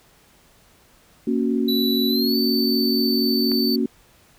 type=chord; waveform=sine; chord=F# major; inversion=first; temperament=equal; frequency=233.1 / 277.2 / 370 Hz; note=A#3 / C#4 / F#4; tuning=0 / 0 / 0 cents; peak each=-21 / -23 / -25 dBFS; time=1.27-3.86 s; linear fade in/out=5 ms
type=tone with pitch glide; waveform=square; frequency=3951 to 4539 Hz; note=B7 to C#8; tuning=0 to +40 cents; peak=-23 dBFS; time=1.68-3.76 s; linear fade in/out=5 ms; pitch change=+240 cents; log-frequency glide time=2.09-2.37 s
type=click; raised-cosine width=0.5 ms; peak=-20 dBFS; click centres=3.517 s
effects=pink hiss -55 dBFS RMS until 4.38 s